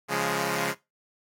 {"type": "chord", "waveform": "5% pulse", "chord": "Db major", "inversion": "none", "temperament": "equal", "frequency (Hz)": [138.59, 174.61, 207.7], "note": ["Db3", "F3", "Ab3"], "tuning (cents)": [0, 0, 0], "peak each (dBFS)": -19, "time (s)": [0.08, 0.75], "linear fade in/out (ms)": 50, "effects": ["noise-tail reverb RT60 0.2 s tail -18 dB re dry", "AAC 64 kbps"]}